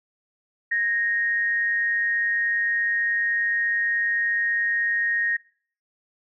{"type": "tone pair together", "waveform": "sine", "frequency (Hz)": [1661.3, 1864.7], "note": ["G#6", "A#6"], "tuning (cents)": [0, 0], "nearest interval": "major second", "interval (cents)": 200, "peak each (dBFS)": [-31, -21], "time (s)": [0.71, 5.37], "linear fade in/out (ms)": 10, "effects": ["noise-tail reverb RT60 0.5 s tail -22 dB re dry"]}